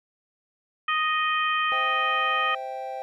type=harmonic tone; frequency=622.3 Hz; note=D#5; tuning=in tune; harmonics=2 / 3 / 4 / 5; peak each=-24 / -28 / -30 / -32 dBFS; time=0.88-2.55 s; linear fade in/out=5 ms
type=chord; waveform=triangle; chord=C major; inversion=none; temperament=equal with one note detuned; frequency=523.3 / 652.1 / 784 Hz; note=C5 / E5 / G5; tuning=0 / -19 / 0 cents; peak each=-34 / -37 / -31 dBFS; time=1.72-3.02 s; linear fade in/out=0 ms
effects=none